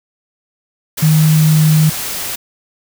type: tone in noise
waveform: sine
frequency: 155.56 Hz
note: D#3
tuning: in tune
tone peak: -7 dBFS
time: 1.02-1.9 s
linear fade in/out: 10 ms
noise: white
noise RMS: -22 dBFS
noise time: 0.97-2.36 s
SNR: +12 dB
effects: none